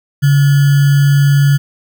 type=tone with sample-and-hold; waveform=sine; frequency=141.4 Hz; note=C#3; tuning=35 cents sharp; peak=-6 dBFS; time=0.22-1.58 s; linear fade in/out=20 ms; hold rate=1575 Hz; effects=none